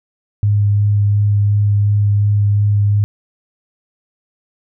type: tone with vibrato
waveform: sine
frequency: 102.8 Hz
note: G#2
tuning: 17 cents flat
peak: -10 dBFS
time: 0.43-3.04 s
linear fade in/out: 0 ms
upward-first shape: sine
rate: 2.8 Hz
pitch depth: 10 cents each way
effects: none